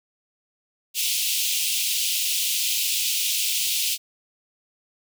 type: high-pass noise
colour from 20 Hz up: pink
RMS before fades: -24 dBFS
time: 0.94-3.98 s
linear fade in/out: 50 ms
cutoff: 2600 Hz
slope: 48 dB/octave
effects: none